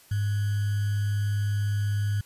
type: tone with sample-and-hold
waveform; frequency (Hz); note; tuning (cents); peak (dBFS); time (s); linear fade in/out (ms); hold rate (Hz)
sine; 102.6; G#2; -21; -23; 0.11-2.21; 5; 1575
effects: white hiss -55 dBFS RMS until 2.25 s + resampled to 32000 Hz